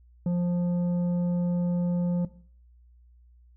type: tone with tanh clipping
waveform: sine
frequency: 175.7 Hz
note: F3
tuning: 11 cents sharp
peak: -24 dBFS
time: 0.26-2.25 s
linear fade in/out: 2 ms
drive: 7 dB
effects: noise-tail reverb RT60 0.5 s tail -17 dB re dry + added 60 Hz sine -53 dBFS peak until 3.56 s